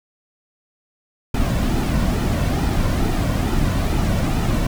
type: noise with flanger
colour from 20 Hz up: brown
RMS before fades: -19 dBFS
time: 1.34-4.67 s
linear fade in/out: 5 ms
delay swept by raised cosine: 1.8 to 2.45 ms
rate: 2.3 Hz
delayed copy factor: -0.5
effects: none